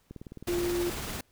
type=click train; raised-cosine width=3 ms; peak=-29 dBFS; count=11; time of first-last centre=0.11-0.636 s; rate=19 Hz
type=noise with tremolo; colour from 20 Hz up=pink; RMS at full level=-35 dBFS; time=0.47-1.21 s; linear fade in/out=5 ms; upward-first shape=sine; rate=18 Hz; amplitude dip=25%
type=tone; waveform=sine; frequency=349.2 Hz; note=F4; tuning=in tune; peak=-27 dBFS; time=0.48-0.9 s; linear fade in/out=5 ms
effects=pink hiss -68 dBFS RMS until 1.31 s